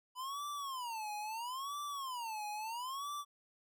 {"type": "tone with vibrato", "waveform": "square", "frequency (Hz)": 987.8, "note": "B5", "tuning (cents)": 0, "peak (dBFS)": -40, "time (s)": [0.15, 3.25], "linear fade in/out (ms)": 50, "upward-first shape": "sine", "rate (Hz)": 0.75, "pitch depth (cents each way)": 290, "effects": []}